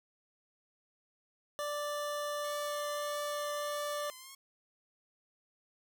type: tone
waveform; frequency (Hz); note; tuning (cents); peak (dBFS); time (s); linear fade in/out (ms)
25% pulse; 587.3; D5; 0; -31; 1.59-4.1; 0
type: tone with vibrato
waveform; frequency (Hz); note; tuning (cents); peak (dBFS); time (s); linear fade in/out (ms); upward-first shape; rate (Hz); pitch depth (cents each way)
5% pulse; 1085; C#6; -37; -37; 2.44-4.35; 5; triangle; 1.6; 100
effects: none